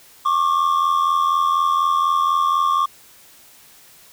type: tone pair together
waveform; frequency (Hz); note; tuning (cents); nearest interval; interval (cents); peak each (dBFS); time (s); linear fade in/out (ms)
triangle; 1090.9 / 1175; C#6 / D6; -28 / +1; minor second; 129; -15; 0.25-2.86; 10
effects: tanh soft clip ceiling -10 dBFS + white hiss -48 dBFS RMS until 4.12 s